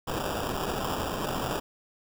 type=noise with sample-and-hold; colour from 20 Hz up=white; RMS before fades=-31 dBFS; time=0.07-1.6 s; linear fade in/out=10 ms; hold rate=2100 Hz; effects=none